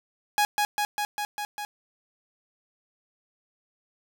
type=tone with echo; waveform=sawtooth; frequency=830.6 Hz; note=G#5; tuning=in tune; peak=-16 dBFS; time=0.38-0.45 s; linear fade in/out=0 ms; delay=200 ms; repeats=6; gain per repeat=-2 dB; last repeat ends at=1.65 s; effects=none